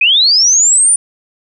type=linear sweep; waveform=sine; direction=up; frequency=2422 to 9430 Hz; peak=-6 dBFS; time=0.01-0.96 s; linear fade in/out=5 ms; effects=none